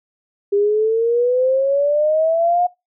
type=exponential sweep; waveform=sine; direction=up; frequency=400 to 720 Hz; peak=-13 dBFS; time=0.52-2.67 s; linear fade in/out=10 ms; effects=noise-tail reverb RT60 0.2 s tail -21 dB re dry